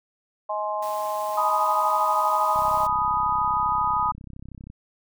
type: harmonic tone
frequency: 210 Hz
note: G#3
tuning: 19 cents sharp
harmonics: 3 / 4 / 5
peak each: -29 / -29 / -29 dBFS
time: 0.49-2.87 s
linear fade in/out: 10 ms
type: high-pass noise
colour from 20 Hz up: white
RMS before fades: -43 dBFS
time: 0.82-2.87 s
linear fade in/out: 5 ms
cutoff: 110 Hz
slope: 24 dB/octave
type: chord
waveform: sine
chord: G# minor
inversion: none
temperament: equal with one note detuned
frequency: 852.5 / 987.8 / 1244.5 Hz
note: G#5 / B5 / D#6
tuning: +45 / 0 / 0 cents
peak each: -27 / -25 / -23 dBFS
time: 1.37-4.12 s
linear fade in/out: 10 ms
type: click train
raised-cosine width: 5 ms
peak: -28 dBFS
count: 71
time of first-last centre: 2.56-4.701 s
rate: 32.7 Hz
effects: none